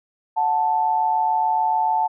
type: tone pair together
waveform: sine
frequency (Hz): 733.1 / 880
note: F#5 / A5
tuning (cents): -16 / 0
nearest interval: minor third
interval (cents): 316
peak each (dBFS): -23 / -18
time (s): 0.36-2.08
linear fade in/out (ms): 20
effects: none